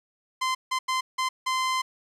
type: tone bursts at uneven times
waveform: sawtooth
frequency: 1036 Hz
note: C6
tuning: 17 cents flat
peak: -20 dBFS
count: 5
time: 0.41-0.55 / 0.71-0.79 / 0.88-1.01 / 1.18-1.29 / 1.46-1.82 s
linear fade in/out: 10 ms
effects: low-pass 8000 Hz 12 dB/octave + 10-bit